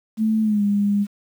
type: tone with pitch glide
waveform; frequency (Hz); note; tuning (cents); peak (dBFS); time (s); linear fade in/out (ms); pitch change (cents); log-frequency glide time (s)
sine; 219.1 to 203.3; A3 to G#3; -7 to -37; -16; 0.17-1.07; 50; -130; 0.42-0.63
effects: 8-bit